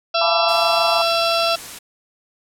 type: harmonic tone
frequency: 672 Hz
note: E5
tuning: 33 cents sharp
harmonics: 1 / 2 / 4 / 5 / 6 / 7 / 8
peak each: -19 / -22 / -25 / -26 / -27 / -27 / -28 dBFS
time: 0.14-1.56 s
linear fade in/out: 10 ms
type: chord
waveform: sine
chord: B half-diminished seventh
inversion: second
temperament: equal with one note detuned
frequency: 698.5 / 865.9 / 987.8 / 1174.7 Hz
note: F5 / A5 / B5 / D6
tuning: 0 / -28 / 0 / 0 cents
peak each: -25 dBFS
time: 0.21-1.02 s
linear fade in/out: 2 ms
type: noise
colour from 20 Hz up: white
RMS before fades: -34 dBFS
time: 0.48-1.79 s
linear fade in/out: 10 ms
effects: low-pass 12000 Hz 12 dB/octave